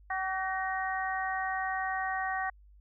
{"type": "harmonic tone with a mistuned harmonic", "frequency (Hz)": 380, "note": "F#4", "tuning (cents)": 46, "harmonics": [2, 3, 4, 5], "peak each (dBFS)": [-33, -38, -39, -35], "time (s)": [0.1, 2.5], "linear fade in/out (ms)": 5, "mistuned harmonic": 5, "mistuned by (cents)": -27, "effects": ["added 50 Hz sine -54 dBFS peak until 2.8 s"]}